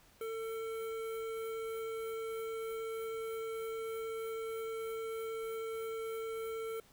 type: tone with notch filter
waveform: square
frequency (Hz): 448.4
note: A4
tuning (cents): +33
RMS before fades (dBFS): -40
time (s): 0.21-6.8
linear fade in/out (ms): 2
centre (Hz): 5100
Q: 0.68
effects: pink hiss -64 dBFS RMS until 6.92 s